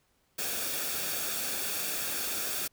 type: noise with comb filter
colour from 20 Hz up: white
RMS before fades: -33 dBFS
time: 0.38-2.68 s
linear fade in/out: 10 ms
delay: 0.99 ms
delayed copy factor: -0.5
effects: pink hiss -71 dBFS RMS until 2.72 s